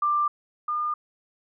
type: tone pair in turn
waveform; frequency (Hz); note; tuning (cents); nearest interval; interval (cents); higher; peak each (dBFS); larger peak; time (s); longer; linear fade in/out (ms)
sine; 1185 / 1210.6; D6 / D#6; +15 / -48; unison; 37; second; -20 / -24; first; 0.02-0.28 / 0.68-0.94; neither; 5
effects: none